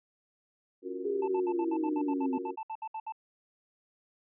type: chord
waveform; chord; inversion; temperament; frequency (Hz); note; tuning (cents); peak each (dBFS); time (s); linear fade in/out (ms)
sine; Gb major seventh; second; equal; 277.2 / 349.2 / 370 / 466.2; Db4 / F4 / Gb4 / Bb4; 0 / 0 / 0 / 0; -42 / -41 / -38 / -42; 0.82-2.56; 50
type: exponential sweep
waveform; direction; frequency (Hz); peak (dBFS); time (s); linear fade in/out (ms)
sine; down; 415.3 to 258.6; -29; 1.05-2.38; 5
type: tone bursts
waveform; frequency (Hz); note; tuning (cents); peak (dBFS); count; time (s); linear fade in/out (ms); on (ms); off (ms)
triangle; 882; A5; +4; -33; 16; 1.22-3.123; 5; 58; 65
effects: resampled to 8000 Hz